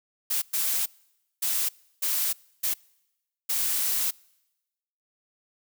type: noise bursts at uneven times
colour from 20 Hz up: blue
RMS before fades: -26 dBFS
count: 6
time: 0.3-0.42 / 0.53-0.86 / 1.42-1.69 / 2.02-2.33 / 2.63-2.74 / 3.49-4.11 s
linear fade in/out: 10 ms
effects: noise-tail reverb RT60 1.0 s tail -26 dB re dry

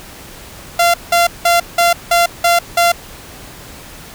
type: tone bursts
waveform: sawtooth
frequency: 689 Hz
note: F5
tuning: 24 cents flat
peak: -5 dBFS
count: 7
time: 0.79-2.92 s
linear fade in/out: 5 ms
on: 150 ms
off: 180 ms
effects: pink hiss -35 dBFS RMS until 4.14 s

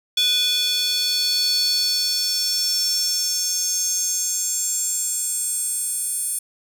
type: tone with high-pass filter sweep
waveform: square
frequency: 491.7 Hz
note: B4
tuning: 8 cents flat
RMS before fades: -22 dBFS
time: 0.17-6.39 s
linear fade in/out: 5 ms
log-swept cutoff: 3500 to 9500 Hz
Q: 6.1
effects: none

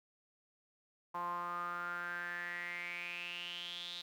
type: tone with band-pass filter sweep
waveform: sawtooth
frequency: 174.61 Hz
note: F3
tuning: in tune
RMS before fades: -42 dBFS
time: 1.14-4.02 s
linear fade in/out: 10 ms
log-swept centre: 980 to 3800 Hz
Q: 8.2
effects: 11-bit

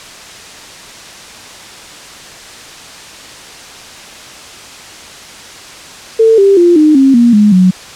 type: tone with pitch steps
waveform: sine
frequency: 448.2 / 394.7 / 347.6 / 306.1 / 269.6 / 237.4 / 209.1 / 184.14 Hz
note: A4 / G4 / F4 / D#4 / C#4 / A#3 / G#3 / F#3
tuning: +32 / +12 / -8 / -28 / -48 / +32 / +12 / -8 cents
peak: -3 dBFS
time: 6.19-7.71 s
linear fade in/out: 10 ms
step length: 190 ms
effects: white hiss -31 dBFS RMS until 7.95 s + low-pass 7000 Hz 12 dB/octave

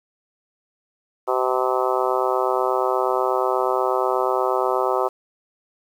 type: harmonic tone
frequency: 128.3 Hz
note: C3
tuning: 34 cents flat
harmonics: 3 / 4 / 5 / 6 / 7 / 8 / 9 / 10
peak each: -24 / -25 / -26 / -27 / -27 / -28 / -29 / -29 dBFS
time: 1.27-5.09 s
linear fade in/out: 20 ms
effects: 8-bit

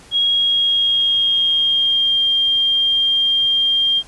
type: tone with pitch glide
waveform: sine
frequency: 3292 to 3200 Hz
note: G#7 to G7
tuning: -16 to +35 cents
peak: -13 dBFS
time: 0.11-4.03 s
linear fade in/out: 50 ms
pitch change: -49 cents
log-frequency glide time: 0.26-2.19 s
effects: pink hiss -44 dBFS RMS until 4.07 s + resampled to 24000 Hz

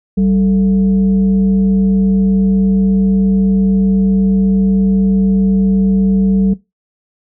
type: tone with frequency modulation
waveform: sine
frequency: 192.9 Hz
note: G3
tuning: 28 cents flat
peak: -9 dBFS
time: 0.17-6.54 s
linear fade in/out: 10 ms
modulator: 249 Hz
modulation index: 0.43
effects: noise-tail reverb RT60 0.2 s tail -18 dB re dry

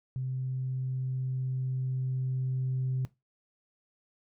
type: tone with level ramp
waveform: sine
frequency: 129.7 Hz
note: C3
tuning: 15 cents flat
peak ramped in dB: -30 to -26 dBFS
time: 0.16-3.05 s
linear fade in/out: 0 ms
effects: noise-tail reverb RT60 0.2 s tail -19 dB re dry + tanh soft clip ceiling -24 dBFS

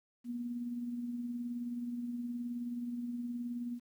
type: tone with tremolo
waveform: sine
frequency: 240.6 Hz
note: B3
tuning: 45 cents flat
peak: -34 dBFS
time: 0.24-3.8 s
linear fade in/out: 50 ms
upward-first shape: triangle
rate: 19 Hz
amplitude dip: 45%
effects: 11-bit

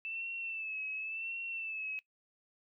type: tone with vibrato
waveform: sine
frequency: 2642 Hz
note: E7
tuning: 3 cents sharp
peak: -37 dBFS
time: 0.05-1.99 s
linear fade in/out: 0 ms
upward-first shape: sine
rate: 0.92 Hz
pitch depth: 55 cents each way
effects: noise-tail reverb RT60 0.1 s tail -20 dB re dry

